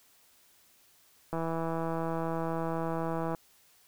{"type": "click train", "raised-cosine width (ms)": 1, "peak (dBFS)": -20, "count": 332, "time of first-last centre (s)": [1.33, 3.348], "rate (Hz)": 164, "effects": ["white hiss -63 dBFS RMS until 3.87 s"]}